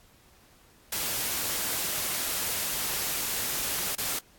white noise with dropouts, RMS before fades -30 dBFS, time 0.92-4.19 s, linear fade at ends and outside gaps 5 ms, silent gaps 3.952-3.981 s, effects pink hiss -59 dBFS RMS until 4.38 s + AAC 64 kbps

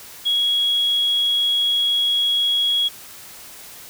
sine tone, 3322 Hz, G#7, in tune, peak -15 dBFS, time 0.25-2.89 s, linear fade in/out 20 ms, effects tanh soft clip ceiling -12 dBFS + white hiss -40 dBFS RMS until 3.89 s

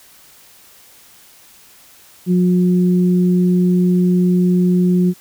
sine tone pair together, 180 / 360 Hz, F#3 / F#4, -47 / -47 cents, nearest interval octave, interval 1200 cents, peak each -11 / -20 dBFS, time 2.26-5.14 s, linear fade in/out 50 ms, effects white hiss -46 dBFS RMS until 5.2 s

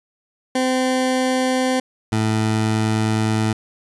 20% pulse tone pair in turn, 257.5 / 109.52 Hz, C4 / A2, -28 / -8 cents, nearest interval octave + minor third, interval 1480 cents, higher first, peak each -12 dBFS, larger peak neither, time 0.55-1.8 / 2.12-3.53 s, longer second, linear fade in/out 5 ms, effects resampled to 24000 Hz

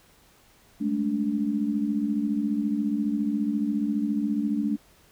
sine tone cluster, 202.4 / 216.9 / 289.2 Hz, G#3 / A3 / D4, -44 / -25 / -27 cents, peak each -32 / -26 / -27 dBFS, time 0.8-4.77 s, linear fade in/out 20 ms, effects pink hiss -58 dBFS RMS until 5.11 s

